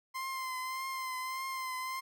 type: tone with vibrato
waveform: 30% pulse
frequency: 1042 Hz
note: C6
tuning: 7 cents flat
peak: -33 dBFS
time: 0.14-2.01 s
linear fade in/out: 20 ms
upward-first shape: triangle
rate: 1.7 Hz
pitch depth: 37 cents each way
effects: none